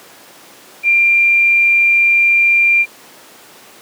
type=tone; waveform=sine; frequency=2382 Hz; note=D7; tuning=24 cents sharp; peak=-8 dBFS; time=0.83-2.86 s; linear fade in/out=50 ms; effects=pink hiss -40 dBFS RMS until 3.81 s + high-pass 300 Hz 12 dB/octave